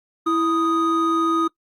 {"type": "tone pair together", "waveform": "triangle", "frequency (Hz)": [329.6, 1244.4], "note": ["E4", "D#6"], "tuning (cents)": [0, 0], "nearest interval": "octave + major seventh", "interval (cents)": 2300, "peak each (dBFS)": -18, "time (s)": [0.26, 1.48], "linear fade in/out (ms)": 10, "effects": ["noise-tail reverb RT60 0.1 s tail -23 dB re dry", "Opus 32 kbps"]}